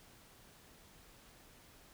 silence, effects pink hiss -61 dBFS RMS until 1.93 s

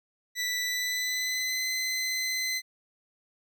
20% pulse tone with pitch glide, 1975.5 to 2039 Hz, B6 to C7, 0 to -45 cents, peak -23 dBFS, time 0.35-2.62 s, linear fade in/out 50 ms, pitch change +55 cents, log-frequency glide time 0.64-1.68 s, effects none

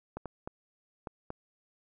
clicks, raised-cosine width 1 ms, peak -24 dBFS, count 5, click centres 0.17 / 0.257 / 0.475 / 1.072 / 1.304 s, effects none

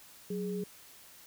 sine tone pair together, 185.11 / 415.3 Hz, F#3 / G#4, +1 / 0 cents, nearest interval octave + major second, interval 1399 cents, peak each -35 / -36 dBFS, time 0.3-0.64 s, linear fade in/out 5 ms, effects white hiss -55 dBFS RMS until 1.26 s

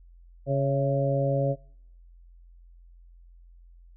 harmonic tone with a mistuned harmonic, 138.59 Hz, C#3, in tune, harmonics 1 / 2 / 3 / 4 / 5, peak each -25 / -34 / -34 / -26 / -34 dBFS, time 0.46-1.56 s, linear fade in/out 50 ms, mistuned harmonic 5, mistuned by -48 cents, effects noise-tail reverb RT60 0.7 s tail -26 dB re dry + added 43 Hz sine -49 dBFS peak until 3.96 s

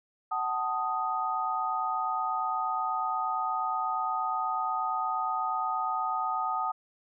sine chord, D# diminished, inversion first, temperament equal with one note detuned, 751.6 / 880 / 1244.5 Hz, F#5 / A5 / D#6, +27 / 0 / 0 cents, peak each -33 / -33 / -30 dBFS, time 0.31-6.72 s, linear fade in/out 10 ms, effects none

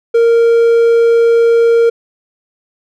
triangle tone, 464 Hz, A#4, 8 cents flat, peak -4 dBFS, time 0.14-1.9 s, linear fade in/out 10 ms, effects none

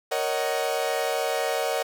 40% pulse chord, D# minor seventh, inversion second, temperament equal with one note detuned, 466.2 / 554.4 / 622.3 / 751.2 Hz, A#4 / C#5 / D#5 / F#5, 0 / 0 / 0 / +26 cents, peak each -29 dBFS, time 0.11-1.83 s, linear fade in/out 10 ms, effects none

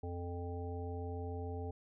harmonic tone, 87.31 Hz, F2, in tune, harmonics 1 / 3 / 5 / 7 / 9, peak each -40 / -48 / -45 / -54 / -49 dBFS, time 0.03-1.71 s, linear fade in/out 5 ms, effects none

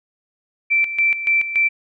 sine tone with tremolo, 2338 Hz, D7, 8 cents flat, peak -13 dBFS, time 0.7-1.69 s, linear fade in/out 20 ms, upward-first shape square, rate 3.5 Hz, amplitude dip 70%, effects none

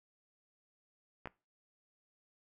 clicks, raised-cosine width 0.5 ms, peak -27 dBFS, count 2, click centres 1.257 / 1.273 s, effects noise-tail reverb RT60 0.3 s tail -22 dB re dry

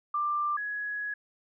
sine tone pair in turn, 1185 / 1675.8 Hz, D6 / G#6, +15 / +15 cents, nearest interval tritone, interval 600 cents, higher second, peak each -26 / -31 dBFS, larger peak first, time 0.14-0.57 / 0.57-1.14 s, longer second, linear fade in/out 5 ms, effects none

